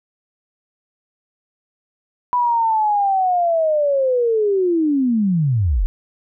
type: linear sweep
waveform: sine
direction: down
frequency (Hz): 992 to 34.84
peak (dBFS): -14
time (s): 2.33-5.86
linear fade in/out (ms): 0
effects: none